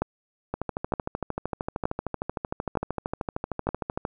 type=two click trains; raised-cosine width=1 ms; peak=-14 / -10 dBFS; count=47 / 5; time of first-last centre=0.54-4.051 / 0.02-3.69 s; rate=13.1 / 1.09 Hz; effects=none